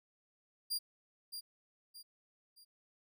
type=tone with echo; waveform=sawtooth; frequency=4788 Hz; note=D8; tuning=33 cents sharp; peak=-31 dBFS; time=0.7-0.79 s; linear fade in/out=20 ms; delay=620 ms; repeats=3; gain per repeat=-8 dB; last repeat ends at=2.65 s; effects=none